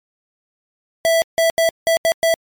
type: tone bursts at uneven times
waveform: square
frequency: 659.3 Hz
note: E5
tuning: in tune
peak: -13 dBFS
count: 6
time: 1.05-1.22 / 1.38-1.5 / 1.58-1.69 / 1.87-1.97 / 2.05-2.12 / 2.23-2.34 s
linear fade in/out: 0 ms
effects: MP3 96 kbps